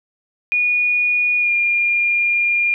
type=tone with pitch glide; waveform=sine; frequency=2451 to 2409 Hz; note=D#7 to D7; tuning=-27 to +43 cents; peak=-14 dBFS; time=0.52-2.74 s; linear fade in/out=0 ms; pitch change=-30 cents; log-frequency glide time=1.39-1.51 s; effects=none